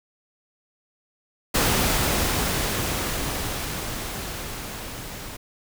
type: noise with level ramp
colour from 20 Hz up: pink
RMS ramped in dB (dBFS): -20 to -37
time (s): 1.54-5.37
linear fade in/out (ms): 10
effects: none